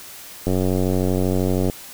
click train, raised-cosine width 2 ms, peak -8 dBFS, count 115, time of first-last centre 0.47-1.698 s, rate 92.8 Hz, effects white hiss -39 dBFS RMS until 1.93 s

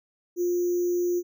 sine tone with sample-and-hold, 352.3 Hz, F4, 15 cents sharp, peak -22 dBFS, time 0.36-1.23 s, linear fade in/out 50 ms, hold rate 6300 Hz, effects none

